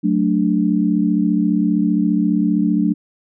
sine chord, D major, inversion first, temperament equal, 185 / 220 / 293.7 Hz, F#3 / A3 / D4, 0 / 0 / 0 cents, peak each -18 / -18 / -18 dBFS, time 0.03-2.94 s, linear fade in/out 20 ms, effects none

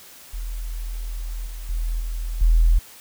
sine tone with level steps, 41 Hz, E1, 9 cents flat, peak -26 / -30 / -21 / -24 / -12 dBFS, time 0.33-2.79 s, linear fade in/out 10 ms, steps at 1.46 / 1.69 / 2 / 2.41 s, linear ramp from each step 5 ms, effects white hiss -45 dBFS RMS until 3 s

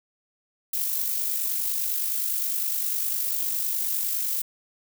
violet noise with amplitude modulation, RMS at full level -25 dBFS, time 0.73-4.42 s, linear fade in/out 5 ms, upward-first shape sine, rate 49.8 Hz, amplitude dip 40%, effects none

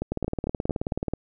two click trains, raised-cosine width 2 ms, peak -13 / -14 dBFS, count 20 / 5, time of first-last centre 0.12-1.136 / 0.02-0.921 s, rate 18.7 / 4.44 Hz, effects none

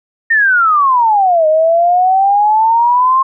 sine exponential two-way sweep, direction down then up, 1851 to 616 to 1071 Hz, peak -7 dBFS, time 0.3-3.23 s, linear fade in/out 10 ms, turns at 1.47 s, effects none

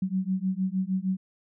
sine beating tone pair, 185.1 / 191.6 Hz, F#3 / G3, +1 / -39 cents, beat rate 6.5 Hz, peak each -28 dBFS, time 0.02-1.17 s, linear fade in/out 5 ms, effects none

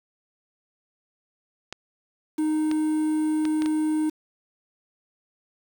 clicks, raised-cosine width 0.2 ms, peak -16 dBFS, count 5, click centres 1.726 / 2.714 / 3.453 / 3.621 / 3.66 s
triangle tone, 309.5 Hz, D#4, 9 cents flat, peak -19 dBFS, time 2.38-4.1 s, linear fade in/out 10 ms
effects 7-bit

